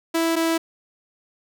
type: tone pair in turn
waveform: sawtooth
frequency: 329.6 / 328.4 Hz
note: E4 / E4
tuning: 0 / -6 cents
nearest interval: unison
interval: 6 cents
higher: first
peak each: -15 dBFS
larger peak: neither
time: 0.14-0.36 / 0.36-0.58 s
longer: neither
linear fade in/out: 10 ms
effects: none